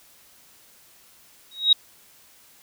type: tone with exponential growth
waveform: sine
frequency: 3798 Hz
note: A#7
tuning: 32 cents sharp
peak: -9 dBFS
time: 1.51-1.73 s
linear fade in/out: 5 ms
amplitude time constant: 47 ms
effects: white hiss -54 dBFS RMS until 2.62 s